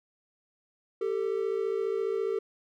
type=tone pair together; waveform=triangle; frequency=392 / 446.7 Hz; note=G4 / A4; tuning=0 / +26 cents; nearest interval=major second; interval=226 cents; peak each=-28 dBFS; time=1.01-2.39 s; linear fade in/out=5 ms; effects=none